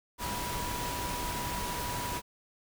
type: tone in noise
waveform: sine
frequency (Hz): 974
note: B5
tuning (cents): -24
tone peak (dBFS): -37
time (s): 0.18-2.22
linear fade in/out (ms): 50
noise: pink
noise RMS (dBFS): -36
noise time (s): 0.18-2.22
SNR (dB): -4
effects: none